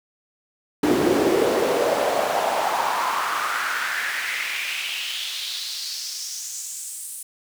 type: noise with high-pass filter sweep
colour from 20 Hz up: brown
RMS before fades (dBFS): -24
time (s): 0.83-7.23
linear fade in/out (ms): 5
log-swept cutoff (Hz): 300 to 9600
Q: 3.4
effects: none